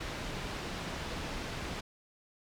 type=low-pass noise; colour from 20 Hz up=pink; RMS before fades=-39 dBFS; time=0-1.81 s; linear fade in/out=10 ms; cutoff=4800 Hz; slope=12 dB/octave; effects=none